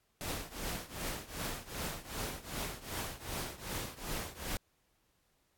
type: noise with tremolo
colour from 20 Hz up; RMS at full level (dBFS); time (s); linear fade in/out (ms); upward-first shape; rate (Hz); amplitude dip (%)
pink; -37; 0.21-4.57; 0; triangle; 2.6; 90
effects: pink hiss -75 dBFS RMS until 5.57 s + AAC 64 kbps